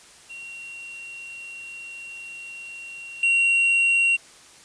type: tone with level steps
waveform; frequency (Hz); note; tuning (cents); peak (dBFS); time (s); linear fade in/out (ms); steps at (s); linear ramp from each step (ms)
triangle; 2748; F7; -29; -34 / -15; 0.29-4.17; 20; 3.23; 2
effects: white hiss -49 dBFS RMS until 4.64 s + resampled to 22050 Hz